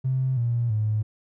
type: tone with pitch steps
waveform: triangle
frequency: 130.81 / 118.58 / 107.49 Hz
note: C3 / A#2 / A2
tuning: 0 / +30 / -40 cents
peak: -17 dBFS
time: 0.04-1.03 s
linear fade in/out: 20 ms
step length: 330 ms
effects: tanh soft clip ceiling -19 dBFS